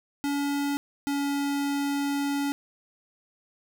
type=tone pair in turn; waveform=square; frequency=284.2 / 282.6 Hz; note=C#4 / C#4; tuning=+43 / +34 cents; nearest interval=unison; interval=9 cents; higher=first; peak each=-26 / -26 dBFS; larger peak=neither; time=0.24-0.77 / 1.07-2.52 s; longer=second; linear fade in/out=0 ms; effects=none